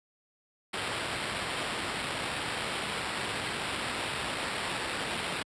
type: noise with sample-and-hold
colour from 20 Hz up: white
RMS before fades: -34 dBFS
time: 0.73-5.43 s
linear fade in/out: 10 ms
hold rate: 6300 Hz
effects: high-pass 60 Hz 12 dB/octave + resampled to 22050 Hz